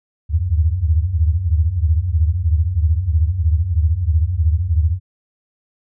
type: tone cluster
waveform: sine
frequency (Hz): 75.6 / 78.7 / 91.6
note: D#2 / D#2 / F#2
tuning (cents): -49 / +20 / -17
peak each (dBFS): -18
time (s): 0.29-5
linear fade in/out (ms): 50
effects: none